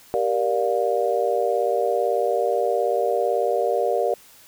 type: chord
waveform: sine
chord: G minor seventh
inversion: none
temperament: just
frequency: 392 / 470.4 / 588 / 705.6 Hz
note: G4 / Bb4 / D5 / F5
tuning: 0 / +16 / +2 / +18 cents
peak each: -26 / -23 / -24 / -25 dBFS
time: 0.14-4.14 s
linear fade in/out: 0 ms
effects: white hiss -50 dBFS RMS until 4.47 s